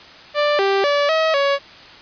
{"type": "tone with pitch steps", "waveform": "sawtooth", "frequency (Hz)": [589, 392.7, 576, 639, 560], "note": ["D5", "G4", "D5", "D#5", "C#5"], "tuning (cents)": [5, 3, -34, 46, 18], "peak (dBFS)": -11, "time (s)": [0.34, 1.59], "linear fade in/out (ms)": 50, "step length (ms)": 250, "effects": ["white hiss -41 dBFS RMS until 2.01 s", "resampled to 11025 Hz"]}